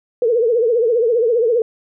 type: tone with vibrato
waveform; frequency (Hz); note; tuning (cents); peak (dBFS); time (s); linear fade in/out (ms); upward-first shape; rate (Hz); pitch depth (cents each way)
sine; 466.2; A#4; 0; -12; 0.22-1.62; 2; triangle; 15; 140
effects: none